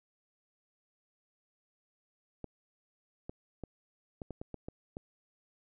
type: clicks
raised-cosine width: 2 ms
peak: -27 dBFS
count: 9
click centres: 2.443 / 3.295 / 3.637 / 4.218 / 4.307 / 4.415 / 4.543 / 4.685 / 4.969 s
effects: none